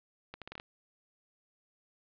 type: accelerating click train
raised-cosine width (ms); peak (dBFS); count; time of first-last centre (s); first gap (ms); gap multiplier
0.3; -27; 7; 0.34-0.599; 77; 0.76
effects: resampled to 11025 Hz + 10-bit